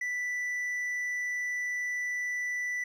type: tone with hard clipping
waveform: sine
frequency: 1975.5 Hz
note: B6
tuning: in tune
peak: -31 dBFS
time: 0.01-2.84 s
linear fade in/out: 5 ms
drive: 3 dB
effects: none